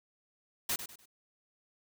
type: noise with echo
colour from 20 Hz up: white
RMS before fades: -32 dBFS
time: 0.69-0.76 s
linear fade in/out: 5 ms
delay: 99 ms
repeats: 3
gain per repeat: -10 dB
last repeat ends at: 1.057 s
effects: none